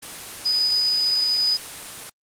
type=tone in noise; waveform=sine; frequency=4978 Hz; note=D#8; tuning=in tune; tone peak=-16 dBFS; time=0.45-1.57 s; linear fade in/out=10 ms; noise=white; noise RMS=-34 dBFS; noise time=0.02-2.1 s; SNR=+15 dB; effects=low-pass 11000 Hz 12 dB/octave + Opus 24 kbps